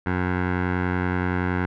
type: tone with low-pass filter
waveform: 15% pulse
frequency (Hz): 90.6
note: F#2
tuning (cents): -36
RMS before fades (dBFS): -24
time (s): 0.06-1.66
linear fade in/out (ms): 5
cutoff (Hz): 1700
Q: 2.6
effects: none

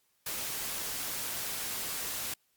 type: noise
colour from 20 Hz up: white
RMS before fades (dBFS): -36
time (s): 0.26-2.34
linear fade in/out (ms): 5
effects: white hiss -73 dBFS RMS until 2.56 s + Opus 48 kbps

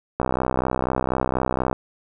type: click train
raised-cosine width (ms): 1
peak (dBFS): -7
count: 99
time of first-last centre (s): 0.2-1.729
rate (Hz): 64.1
effects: none

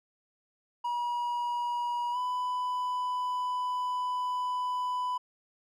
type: tone with pitch glide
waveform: triangle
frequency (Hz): 962 to 996.5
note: B5 to B5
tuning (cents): -46 to +15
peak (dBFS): -27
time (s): 0.84-5.18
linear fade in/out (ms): 10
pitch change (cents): +61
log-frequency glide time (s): 2.12-2.17
effects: none

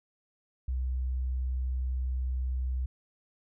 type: tone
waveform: sine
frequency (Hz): 63.7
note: C2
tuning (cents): -46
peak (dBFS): -28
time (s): 0.68-2.86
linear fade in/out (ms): 5
effects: none

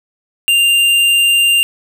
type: tone with tanh clipping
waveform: sine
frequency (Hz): 2791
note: F7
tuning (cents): -2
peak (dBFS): -10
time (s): 0.48-1.63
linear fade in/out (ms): 0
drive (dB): 14
effects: none

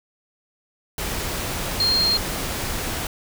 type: tone in noise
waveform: sine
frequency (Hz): 4214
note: C8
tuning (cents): +12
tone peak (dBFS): -17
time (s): 1.8-2.17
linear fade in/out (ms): 2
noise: pink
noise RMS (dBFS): -27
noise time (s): 0.98-3.07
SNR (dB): +7
effects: none

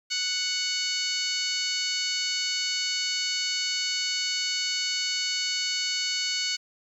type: harmonic tone with a mistuned harmonic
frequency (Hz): 740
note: F#5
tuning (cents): 0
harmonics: 2 / 3 / 4 / 5 / 6 / 7 / 8 / 9 / 10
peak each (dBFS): -39 / -34 / -33 / -39 / -29 / -39 / -37 / -37 / -41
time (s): 0.1-6.57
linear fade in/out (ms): 20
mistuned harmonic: 8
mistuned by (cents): +26
effects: 10-bit

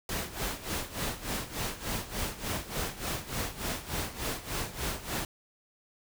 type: noise with tremolo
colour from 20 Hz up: pink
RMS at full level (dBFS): -32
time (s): 0.09-5.25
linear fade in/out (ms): 2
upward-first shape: sine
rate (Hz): 3.4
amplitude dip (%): 80
effects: none

